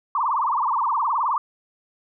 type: tone with vibrato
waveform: sine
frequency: 1037 Hz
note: C6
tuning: 16 cents flat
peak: -19 dBFS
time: 0.15-1.38 s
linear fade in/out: 2 ms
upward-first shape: triangle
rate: 19 Hz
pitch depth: 290 cents each way
effects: none

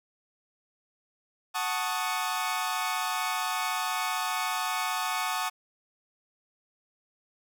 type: chord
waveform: sawtooth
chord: D# half-diminished seventh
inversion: first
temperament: equal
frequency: 740 / 880 / 1108.7 / 1244.5 Hz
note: F#5 / A5 / C#6 / D#6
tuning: 0 / 0 / 0 / 0 cents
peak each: -30 dBFS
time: 1.54-5.5 s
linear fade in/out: 20 ms
effects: none

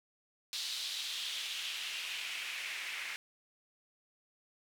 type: noise with band-pass filter sweep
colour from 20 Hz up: white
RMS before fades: -40 dBFS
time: 0.53-3.16 s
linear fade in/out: 0 ms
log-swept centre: 4000 to 2100 Hz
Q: 2.7
effects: none

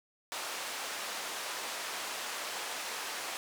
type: band-pass noise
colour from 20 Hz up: pink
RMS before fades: -39 dBFS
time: 0.32-3.37 s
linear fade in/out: 0 ms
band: 680 to 10000 Hz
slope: 12 dB/octave
effects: none

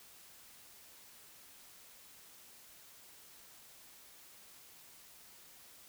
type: silence
effects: white hiss -58 dBFS RMS until 5.88 s

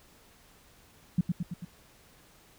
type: tone with echo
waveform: sine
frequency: 174.61 Hz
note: F3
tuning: in tune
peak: -20 dBFS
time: 1.18-1.21 s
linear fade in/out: 5 ms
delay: 110 ms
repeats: 4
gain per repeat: -4 dB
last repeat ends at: 1.65 s
effects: pink hiss -59 dBFS RMS until 2.58 s

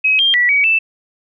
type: tone with pitch steps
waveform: sine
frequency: 2546 / 3194 / 1951 / 2264 / 2646 Hz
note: D#7 / G7 / B6 / C#7 / E7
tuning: +39 / +32 / -22 / +36 / +6 cents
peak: -10 dBFS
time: 0.04-0.79 s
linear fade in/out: 10 ms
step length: 150 ms
effects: none

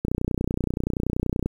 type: click train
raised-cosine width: 3 ms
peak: -11 dBFS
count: 44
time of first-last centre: 0.05-1.46 s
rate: 30.5 Hz
effects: 8-bit

